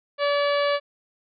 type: harmonic tone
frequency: 574 Hz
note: D5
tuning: 40 cents flat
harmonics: 1 / 2 / 3 / 4 / 5 / 6 / 7 / 8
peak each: -21 / -27 / -31 / -33 / -35 / -37 / -38 / -39 dBFS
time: 0.18-0.8 s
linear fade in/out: 50 ms
effects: none